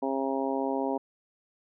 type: harmonic tone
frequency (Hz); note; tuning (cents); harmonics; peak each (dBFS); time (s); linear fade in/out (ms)
135; C#3; -45; 2 / 3 / 4 / 5 / 6 / 7; -31 / -33 / -34 / -35 / -36 / -36; 0.02-0.98; 10
effects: none